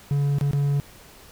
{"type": "tone with dropouts", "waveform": "triangle", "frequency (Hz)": 142.2, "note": "C#3", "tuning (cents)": 45, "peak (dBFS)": -17, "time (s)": [0.11, 0.8], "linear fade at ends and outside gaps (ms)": 0, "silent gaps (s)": [[0.385, 0.411], [0.511, 0.533]], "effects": ["pink hiss -48 dBFS RMS until 1.31 s"]}